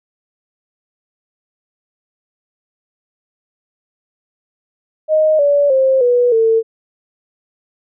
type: tone with pitch steps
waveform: sine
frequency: 622.3 / 574 / 529.4 / 488.2 / 450.3 Hz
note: D#5 / D5 / C5 / B4 / A4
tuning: 0 / -40 / +20 / -20 / +40 cents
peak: -9 dBFS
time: 5.08-6.63 s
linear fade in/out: 50 ms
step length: 310 ms
effects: none